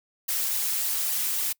blue noise with flanger, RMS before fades -27 dBFS, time 0.28-1.53 s, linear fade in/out 10 ms, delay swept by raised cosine 1 to 6.6 ms, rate 3.6 Hz, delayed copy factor +0.8, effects noise-tail reverb RT60 0.1 s tail -26 dB re dry

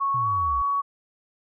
sine tone with pitch glide, 1105 to 1124.3 Hz, C#6 to C#6, -6 to +24 cents, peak -21 dBFS, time 0-0.82 s, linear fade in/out 20 ms, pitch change +30 cents, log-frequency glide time 0.2-0.27 s
sine linear sweep, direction down, 130 to 58 Hz, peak -31 dBFS, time 0.14-0.62 s, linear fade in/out 5 ms
effects none

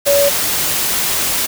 sine tone in noise, 567 Hz, C#5, 39 cents sharp, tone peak -10 dBFS, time 0.06-0.3 s, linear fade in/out 20 ms, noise white, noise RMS -17 dBFS, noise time 0.05-1.47 s, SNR +4 dB, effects none

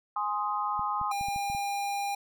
sine chord, Ab major, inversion none, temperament equal with one note detuned, 830.6 / 1046.5 / 1250.3 Hz, Ab5 / C6 / Eb6, 0 / 0 / +8 cents, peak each -32 dBFS, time 0.16-1.12 s, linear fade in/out 5 ms
clicks, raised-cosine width 5 ms, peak -31 dBFS, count 7, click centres 0.794 / 1.014 / 1.211 / 1.285 / 1.361 / 1.5 / 1.549 s
square tone, 804 Hz, G5, 44 cents sharp, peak -30 dBFS, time 1.11-2.15 s, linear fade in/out 5 ms
effects none

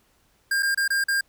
square tone with dropouts, 1605 Hz, G6, 40 cents sharp, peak -21 dBFS, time 0.51-1.21 s, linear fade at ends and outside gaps 5 ms, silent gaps 0.625-0.629 / 0.747-0.774 / 0.879-0.903 / 1.04-1.083 s, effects pink hiss -64 dBFS RMS until 1.28 s

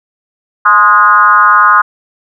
sine tone with frequency modulation, 1244.5 Hz, D#6, in tune, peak -3 dBFS, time 0.65-1.82 s, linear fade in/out 10 ms, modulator 200 Hz, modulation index 1.2, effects none

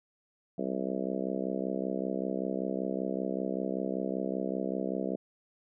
harmonic tone, 65.2 Hz, C2, 5 cents flat, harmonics 3 / 4 / 5 / 6 / 7 / 8 / 9 / 10, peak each -36 / -37 / -38 / -39 / -39 / -40 / -41 / -41 dBFS, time 0.58-5.16 s, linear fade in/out 5 ms, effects none

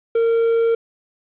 triangle tone, 459.4 Hz, A#4, 25 cents flat, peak -12 dBFS, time 0.15-0.75 s, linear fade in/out 5 ms, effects resampled to 8000 Hz + 8-bit

